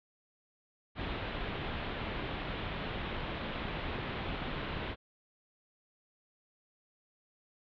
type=low-pass noise; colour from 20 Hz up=pink; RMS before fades=-38 dBFS; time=0.95-4.96 s; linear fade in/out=50 ms; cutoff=3700 Hz; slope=48 dB/octave; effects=none